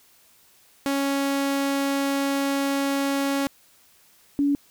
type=tone pair in turn; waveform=sawtooth / sine; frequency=277.2 / 284.5 Hz; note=C#4 / C#4; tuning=0 / +45 cents; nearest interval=unison; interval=45 cents; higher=second; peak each=-18 dBFS; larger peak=neither; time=0.86-3.47 / 4.39-4.55 s; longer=first; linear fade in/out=0 ms; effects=white hiss -57 dBFS RMS until 4.7 s